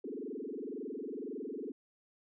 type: tone with frequency modulation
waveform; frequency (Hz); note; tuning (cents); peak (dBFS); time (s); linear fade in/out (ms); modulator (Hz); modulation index
sine; 349.2; F4; 0; -38; 0.04-1.72; 5; 21.9; 4.8
effects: none